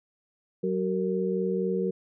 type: tone cluster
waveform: sine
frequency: 187.2 / 377 / 460.9 Hz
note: F#3 / F#4 / A#4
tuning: +20 / +32 / -20 cents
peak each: -29 dBFS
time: 0.63-1.91 s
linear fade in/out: 10 ms
effects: none